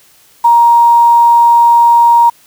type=tone with quantisation; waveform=sine; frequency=940 Hz; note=A#5; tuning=14 cents sharp; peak=-3 dBFS; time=0.44-2.3 s; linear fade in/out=10 ms; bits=5; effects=white hiss -46 dBFS RMS until 2.46 s